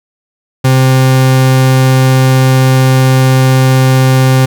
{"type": "tone", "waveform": "40% pulse", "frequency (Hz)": 130.81, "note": "C3", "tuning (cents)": 0, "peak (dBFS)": -4, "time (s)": [0.64, 4.46], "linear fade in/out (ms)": 10, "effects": []}